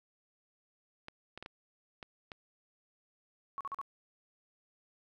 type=clicks; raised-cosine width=0.3 ms; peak=-28 dBFS; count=6; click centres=1.084 / 1.376 / 1.426 / 1.461 / 2.028 / 2.318 s
type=tone bursts; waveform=sine; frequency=1108.7 Hz; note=C#6; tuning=in tune; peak=-36 dBFS; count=4; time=3.58-3.814 s; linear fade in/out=0 ms; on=27 ms; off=42 ms
effects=none